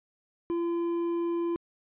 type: tone with hard clipping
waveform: sine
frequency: 340.6 Hz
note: F4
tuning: 43 cents flat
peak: -28 dBFS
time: 0.5-1.56 s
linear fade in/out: 0 ms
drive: 5 dB
effects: resampled to 8000 Hz